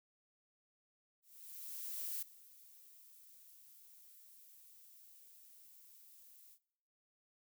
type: noise with ADSR envelope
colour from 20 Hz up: violet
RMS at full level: -41 dBFS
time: 1.22-6.59 s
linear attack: 1000 ms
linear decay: 10 ms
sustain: -20 dB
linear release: 68 ms
effects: noise-tail reverb RT60 0.8 s tail -22 dB re dry